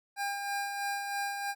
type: tone with tremolo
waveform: 25% pulse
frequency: 803 Hz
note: G5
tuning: 41 cents sharp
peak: -27 dBFS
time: 0.16-1.55 s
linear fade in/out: 50 ms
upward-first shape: sine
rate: 3.1 Hz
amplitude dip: 40%
effects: none